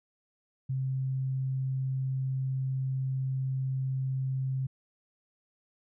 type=tone; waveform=sine; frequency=132.2 Hz; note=C3; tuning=18 cents sharp; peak=-28 dBFS; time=0.69-4.67 s; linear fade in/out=10 ms; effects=none